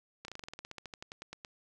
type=slowing click train; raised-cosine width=0.2 ms; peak=-26 dBFS; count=19; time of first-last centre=0.25-1.448 s; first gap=32 ms; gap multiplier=1.08; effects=none